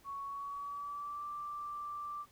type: tone with pitch glide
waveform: sine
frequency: 1113 to 1175.1 Hz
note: C#6 to D6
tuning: +7 to +1 cents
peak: -39 dBFS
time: 0.04-2.26 s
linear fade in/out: 50 ms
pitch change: +94 cents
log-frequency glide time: 0.25-1.27 s
effects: pink hiss -65 dBFS RMS until 2.31 s